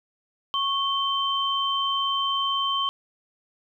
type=tone pair together; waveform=sine; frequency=1100 / 3109 Hz; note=C#6 / G7; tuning=-14 / -15 cents; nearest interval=octave + tritone; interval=1799 cents; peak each=-25 dBFS; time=0.54-2.89 s; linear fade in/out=0 ms; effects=10-bit